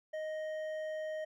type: tone with hard clipping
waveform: sine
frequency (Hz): 623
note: D#5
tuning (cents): +2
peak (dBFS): -38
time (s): 0.13-1.25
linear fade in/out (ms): 10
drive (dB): 7
effects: none